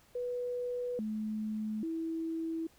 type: tone with pitch steps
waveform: sine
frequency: 491.2 / 215.4 / 326.2 Hz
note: B4 / A3 / E4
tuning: -9 / -37 / -18 cents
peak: -33 dBFS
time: 0.15-2.67 s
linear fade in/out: 5 ms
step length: 840 ms
effects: pink hiss -64 dBFS RMS until 2.78 s